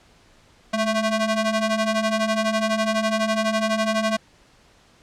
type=ring-modulated tone; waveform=sawtooth; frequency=440 Hz; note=A4; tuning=in tune; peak=-13 dBFS; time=0.73-4.17 s; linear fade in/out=10 ms; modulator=226 Hz; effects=pink hiss -55 dBFS RMS until 5.02 s + low-pass 7000 Hz 12 dB/octave